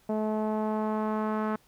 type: tone with low-pass filter sweep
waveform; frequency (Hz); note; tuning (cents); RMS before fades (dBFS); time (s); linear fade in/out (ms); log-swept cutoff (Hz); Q
sawtooth; 215.5; A3; -36; -29; 0.09-1.56; 5; 710 to 1300; 2.1
effects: pink hiss -63 dBFS RMS until 1.67 s